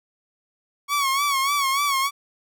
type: tone with vibrato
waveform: sawtooth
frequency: 1113 Hz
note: C#6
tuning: 7 cents sharp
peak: -16 dBFS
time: 0.88-2.11 s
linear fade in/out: 50 ms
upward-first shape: sine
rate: 3.4 Hz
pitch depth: 75 cents each way
effects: none